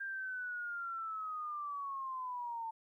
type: linear sweep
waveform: sine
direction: down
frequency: 1600 to 892 Hz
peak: -38 dBFS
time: 0-2.71 s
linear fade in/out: 10 ms
effects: 13-bit